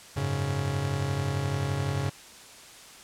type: chord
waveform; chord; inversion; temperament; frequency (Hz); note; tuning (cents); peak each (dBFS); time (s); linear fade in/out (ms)
45% pulse; F# suspended second; none; just; 92.5 / 104.06 / 138.75; F#2 / G#2 / C#3; 0 / +4 / +2; -33 / -33 / -29; 0.16-2.1; 10
effects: white hiss -48 dBFS RMS until 3.03 s + low-pass 9000 Hz 12 dB/octave